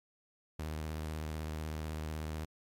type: tone with vibrato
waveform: sawtooth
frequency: 77.78 Hz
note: D#2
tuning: in tune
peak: -33 dBFS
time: 0.59-2.45 s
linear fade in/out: 5 ms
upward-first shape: square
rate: 16 Hz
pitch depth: 35 cents each way
effects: MP3 64 kbps